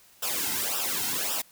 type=noise with flanger; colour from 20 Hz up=white; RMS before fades=-29 dBFS; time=0.22-1.42 s; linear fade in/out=10 ms; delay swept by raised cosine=0.46 to 1.76 ms; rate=1.8 Hz; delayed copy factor=-0.8; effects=white hiss -57 dBFS RMS until 1.51 s